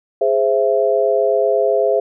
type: chord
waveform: sine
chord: Ab augmented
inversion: none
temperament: equal with one note detuned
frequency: 415.3 / 523.3 / 665.4 Hz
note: Ab4 / C5 / E5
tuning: 0 / 0 / +16 cents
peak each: -17 dBFS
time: 0.21-2 s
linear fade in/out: 5 ms
effects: none